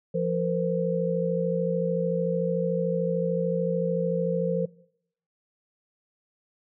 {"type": "tone cluster", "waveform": "sine", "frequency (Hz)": [172, 463.5, 517], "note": ["F3", "A#4", "C5"], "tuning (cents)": [-26, -10, -21], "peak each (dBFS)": -28, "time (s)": [0.14, 4.66], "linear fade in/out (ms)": 10, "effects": ["noise-tail reverb RT60 0.7 s tail -21 dB re dry"]}